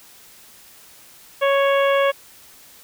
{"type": "harmonic tone", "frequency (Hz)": 554.4, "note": "C#5", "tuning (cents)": 0, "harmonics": [1, 2, 3, 4, 5, 6], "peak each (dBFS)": [-16, -22, -26, -28, -30, -32], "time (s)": [1.41, 2.12], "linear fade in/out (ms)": 20, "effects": ["white hiss -47 dBFS RMS until 2.83 s"]}